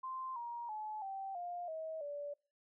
sine tone with pitch steps, 1043 / 945.4 / 857 / 776.9 / 704.2 / 638.3 / 578.6 Hz, C6 / A#5 / A5 / G5 / F5 / D#5 / D5, -6 / +24 / -46 / -16 / +14 / +44 / -26 cents, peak -40 dBFS, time 0.03-2.34 s, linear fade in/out 10 ms, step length 330 ms, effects noise-tail reverb RT60 0.4 s tail -25 dB re dry

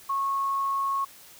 sine tone, 1097 Hz, C#6, 18 cents flat, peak -24 dBFS, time 0.09-1.05 s, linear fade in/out 10 ms, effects white hiss -50 dBFS RMS until 1.39 s

